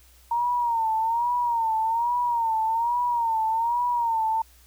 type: tone with vibrato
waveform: sine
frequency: 927 Hz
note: A#5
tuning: 10 cents flat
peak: -21 dBFS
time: 0.31-4.42 s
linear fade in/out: 5 ms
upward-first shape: sine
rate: 1.2 Hz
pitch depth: 87 cents each way
effects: added 61 Hz sine -54 dBFS peak until 4.66 s + white hiss -57 dBFS RMS until 4.66 s